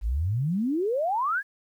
sine exponential sweep, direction up, 48.56 to 1732 Hz, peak -23 dBFS, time 0.01-1.43 s, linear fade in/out 50 ms, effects 10-bit

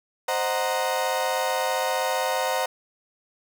35% pulse chord, C half-diminished seventh, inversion none, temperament equal with one note detuned, 523.3 / 618.7 / 740 / 932.3 Hz, C5 / Eb5 / Gb5 / Bb5, 0 / -10 / 0 / 0 cents, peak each -26 / -29 / -27 / -27 dBFS, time 0.28-2.66 s, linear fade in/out 5 ms, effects none

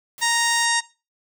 white noise, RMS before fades -41 dBFS, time 0.18-0.65 s, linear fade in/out 0 ms
harmonic tone, 932.3 Hz, A#5, in tune, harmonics 1 / 2 / 3 / 4 / 5 / 6 / 7 / 8 / 9 / 10, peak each -24 / -23 / -31 / -26 / -31 / -28 / -30 / -30 / -30 / -33 dBFS, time 0.21-0.81 s, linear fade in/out 20 ms
effects noise-tail reverb RT60 0.3 s tail -19 dB re dry

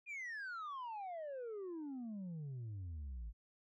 sine exponential sweep, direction down, 2475 to 51 Hz, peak -40 dBFS, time 0.06-3.33 s, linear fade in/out 50 ms, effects tanh soft clip ceiling -42 dBFS

